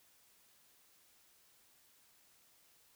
silence, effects white hiss -68 dBFS RMS until 2.95 s

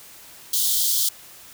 white high-pass noise, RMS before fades -21 dBFS, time 0.53-1.09 s, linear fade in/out 5 ms, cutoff 3100 Hz, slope 96 dB/octave, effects white hiss -45 dBFS RMS until 1.53 s

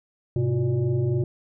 sine tone with frequency modulation, 128.3 Hz, C3, 34 cents flat, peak -20 dBFS, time 0.36-1.24 s, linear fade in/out 2 ms, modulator 233 Hz, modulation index 0.98, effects none

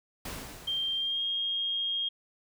pink noise with exponential decay, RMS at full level -37 dBFS, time 0.25-1.63 s, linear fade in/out 5 ms, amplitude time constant 300 ms
sine tone with pitch glide, 3171 to 3243 Hz, G7 to G#7, +19 to -42 cents, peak -28 dBFS, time 0.67-2.09 s, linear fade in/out 10 ms, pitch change +39 cents, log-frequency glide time 0.96-1.21 s
effects none

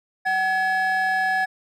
triangle tone pair together, 755.9 / 1697 Hz, F#5 / G#6, +37 / +37 cents, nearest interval octave + major second, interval 1400 cents, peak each -19 dBFS, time 0.25-1.46 s, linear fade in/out 20 ms, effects tanh soft clip ceiling -14 dBFS

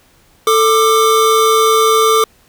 square tone pair together, 442.9 / 1187.5 Hz, A4 / D6, +11 / +19 cents, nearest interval octave + perfect fourth, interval 1708 cents, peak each -12 dBFS, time 0.47-2.24 s, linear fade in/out 2 ms, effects pink hiss -51 dBFS RMS until 2.48 s

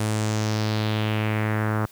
sawtooth tone with low-pass filter sweep, 107.8 Hz, A2, 35 cents flat, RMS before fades -24 dBFS, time 0-1.86 s, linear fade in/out 5 ms, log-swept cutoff 10000 to 1300 Hz, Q 2.5, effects white hiss -51 dBFS RMS until 1.91 s

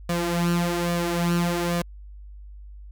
sawtooth tone with flanger, 172.6 Hz, F3, 20 cents flat, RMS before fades -24 dBFS, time 0.09-1.82 s, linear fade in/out 5 ms, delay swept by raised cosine 1.7 to 5.1 ms, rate 1.2 Hz, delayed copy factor +0.65, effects added 50 Hz sine -39 dBFS peak until 2.91 s

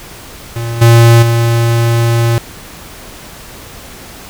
square tone with level steps, 116.54 Hz, A#2, in tune, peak -17 / -3 / -9 dBFS, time 0.56-2.38 s, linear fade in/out 0 ms, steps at 0.81 / 1.22 s, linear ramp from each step 10 ms, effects pink hiss -32 dBFS RMS until 4.29 s

